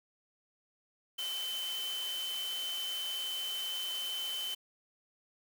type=tone in noise; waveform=sine; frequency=3061 Hz; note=G7; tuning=42 cents flat; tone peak=-35 dBFS; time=1.18-4.55 s; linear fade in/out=10 ms; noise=white; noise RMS=-44 dBFS; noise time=1.18-4.55 s; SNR=+6 dB; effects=high-pass 400 Hz 12 dB/octave